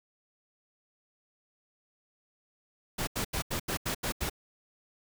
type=noise bursts; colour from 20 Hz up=pink; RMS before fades=-32 dBFS; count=8; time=2.98-4.298 s; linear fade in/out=10 ms; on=93 ms; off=82 ms; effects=none